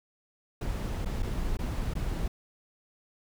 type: noise with dropouts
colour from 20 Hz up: brown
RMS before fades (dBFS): -31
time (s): 0.61-2.28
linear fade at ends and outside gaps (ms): 5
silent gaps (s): 1.049-1.057 / 1.224-1.228 / 1.571-1.589 / 1.938-1.952
effects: none